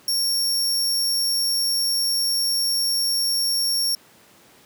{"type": "tone", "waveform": "sawtooth", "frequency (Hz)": 5510, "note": "F8", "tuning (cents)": -24, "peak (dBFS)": -17, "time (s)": [0.08, 3.95], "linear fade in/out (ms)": 2, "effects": ["pink hiss -52 dBFS RMS until 4.65 s", "high-pass 150 Hz 12 dB/octave"]}